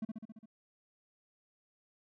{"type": "tone with echo", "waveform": "triangle", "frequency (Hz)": 220, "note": "A3", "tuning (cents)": 0, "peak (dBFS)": -32, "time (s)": [0.02, 0.05], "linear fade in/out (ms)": 5, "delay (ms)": 68, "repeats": 6, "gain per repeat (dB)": -3, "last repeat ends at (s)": 0.458, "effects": []}